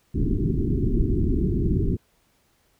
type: low-pass noise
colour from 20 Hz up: pink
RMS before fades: -22 dBFS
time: 0.14-1.97 s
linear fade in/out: 10 ms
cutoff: 400 Hz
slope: 96 dB/octave
effects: pink hiss -65 dBFS RMS until 2.79 s